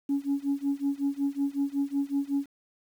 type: tone with tremolo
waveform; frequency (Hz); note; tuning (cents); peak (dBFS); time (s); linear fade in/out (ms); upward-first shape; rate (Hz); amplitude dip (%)
sine; 280; C#4; +18; -21; 0.09-2.46; 5; sine; 5.4; 95
effects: tanh soft clip ceiling -20 dBFS + 9-bit